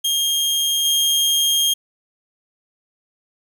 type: tone with level steps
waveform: sawtooth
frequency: 3226 Hz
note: G7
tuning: 49 cents sharp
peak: -14 / -12 dBFS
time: 0.04-1.74 s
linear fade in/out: 10 ms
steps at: 0.85 s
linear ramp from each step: 2 ms
effects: none